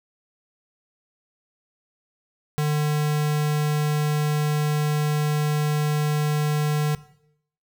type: tone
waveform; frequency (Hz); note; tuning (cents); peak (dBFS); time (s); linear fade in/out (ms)
square; 150; D3; +37; -21; 2.58-6.95; 0
effects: noise-tail reverb RT60 0.7 s tail -17 dB re dry